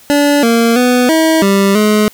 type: tone with pitch steps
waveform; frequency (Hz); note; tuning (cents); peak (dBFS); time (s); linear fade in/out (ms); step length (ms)
25% pulse; 288.4 / 231.4 / 248.2 / 320.7 / 197.2 / 212; D4 / A#3 / B3 / E4 / G3 / G#3; -31 / -13 / +9 / -48 / +11 / +36; -4; 0.1-2.08; 0; 330
effects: white hiss -42 dBFS RMS until 2.13 s